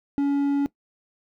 triangle tone, 282.1 Hz, C#4, 30 cents sharp, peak -17 dBFS, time 0.18-0.66 s, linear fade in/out 0 ms, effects noise-tail reverb RT60 0.1 s tail -19 dB re dry

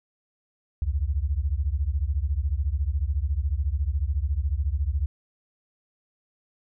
sine beating tone pair, 65.41 / 79.41 Hz, C2 / D#2, 0 / +36 cents, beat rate 14 Hz, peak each -25 / -26 dBFS, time 0.82-5.06 s, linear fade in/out 0 ms, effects none

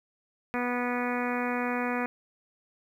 harmonic tone, 245.2 Hz, B3, 12 cents flat, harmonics 1 / 2 / 3 / 4 / 5 / 6 / 7 / 8 / 9 / 10, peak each -31 / -34 / -36 / -37 / -38 / -39 / -39 / -40 / -41 / -41 dBFS, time 0.54-2.06 s, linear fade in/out 0 ms, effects 10-bit

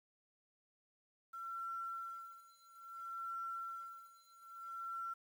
sine tone with tremolo, 1354 Hz, E6, 46 cents sharp, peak -40 dBFS, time 1.33-5.14 s, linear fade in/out 10 ms, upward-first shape sine, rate 0.6 Hz, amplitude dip 95%, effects 11-bit

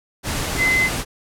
sine tone in noise, 2048 Hz, C7, 38 cents flat, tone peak -15 dBFS, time 0.57-0.9 s, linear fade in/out 50 ms, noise pink, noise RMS -24 dBFS, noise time 0.23-1.05 s, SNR +6 dB, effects low-pass 12000 Hz 12 dB/octave

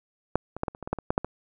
clicks, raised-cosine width 1 ms, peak -7 / -21 / -12 / -14 / -28 / -23 / -20 / -11 / -20 / -9 / -7 / -17 dBFS, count 12, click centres 0.356 / 0.566 / 0.634 / 0.682 / 0.749 / 0.827 / 0.875 / 0.93 / 0.987 / 1.105 / 1.179 / 1.246 s, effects none

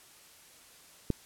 click, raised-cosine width 3 ms, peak -14 dBFS, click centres 1.103 s, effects white hiss -56 dBFS RMS until 1.25 s + low-pass 12000 Hz 12 dB/octave

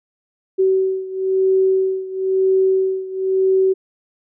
sine beating tone pair, 379.7 / 380.7 Hz, F#4 / F#4, +45 / +49 cents, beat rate 1 Hz, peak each -16 / -19 dBFS, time 0.58-3.74 s, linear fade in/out 20 ms, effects none

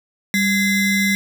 square ring-modulated tone, 932.3 Hz, A#5, in tune, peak -13 dBFS, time 0.34-1.15 s, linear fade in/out 0 ms, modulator 1130 Hz, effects none

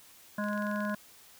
harmonic tone, 207.7 Hz, G#3, in tune, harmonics 1 / 3 / 5 / 7 / 8, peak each -32 / -37 / -39 / -40 / -41 dBFS, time 0.38-0.95 s, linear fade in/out 5 ms
click train, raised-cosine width 0.2 ms, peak -31 dBFS, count 12, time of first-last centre 0.44-0.942 s, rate 21.9 Hz
effects white hiss -56 dBFS RMS until 1.39 s

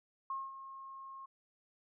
sine tone with ADSR envelope, 1077 Hz, C6, 50 cents sharp, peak -35 dBFS, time 0.3-1.26 s, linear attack 3 ms, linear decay 210 ms, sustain -11 dB, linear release 9 ms, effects none

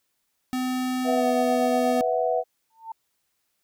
square tone with pitch glide, 254.7 to 249.7 Hz, C4 to B3, -46 to +19 cents, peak -25 dBFS, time 0.53-2.01 s, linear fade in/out 0 ms, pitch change -35 cents, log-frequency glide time 1.14-1.25 s
sine chord, B suspended fourth, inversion none, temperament just, 493.9 / 658.5 / 740.8 Hz, B4 / E5 / F#5, 0 / -2 / +2 cents, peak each -25 / -25 / -26 dBFS, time 1.04-2.44 s, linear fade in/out 50 ms
sine tone with exponential growth, 898 Hz, A5, 35 cents sharp, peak -29 dBFS, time 2.7-2.92 s, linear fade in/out 5 ms, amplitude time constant 47 ms
effects white hiss -74 dBFS RMS until 3.63 s

